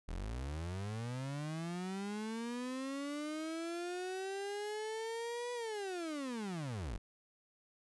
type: linear two-way sweep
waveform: 35% pulse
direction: up then down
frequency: 37.87 to 490 to 37.87 Hz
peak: -37 dBFS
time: 0.08-6.98 s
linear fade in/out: 10 ms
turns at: 5.53 s
effects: resampled to 24000 Hz